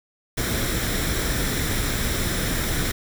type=noise with comb filter; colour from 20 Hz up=pink; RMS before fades=-24 dBFS; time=0.37-2.92 s; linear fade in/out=10 ms; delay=0.54 ms; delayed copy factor=+0.5; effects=none